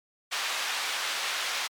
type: band-pass noise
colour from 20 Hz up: white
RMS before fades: -31 dBFS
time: 0.31-1.68 s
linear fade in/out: 20 ms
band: 810 to 4000 Hz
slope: 12 dB/octave
effects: MP3 96 kbps